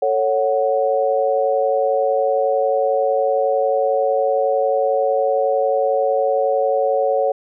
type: chord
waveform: sine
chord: F# minor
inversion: first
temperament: just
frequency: 444 / 555 / 740 Hz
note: A4 / C#5 / F#5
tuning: +16 / +2 / 0 cents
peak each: -21 / -17 / -21 dBFS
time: 0.02-7.32 s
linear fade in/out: 5 ms
effects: none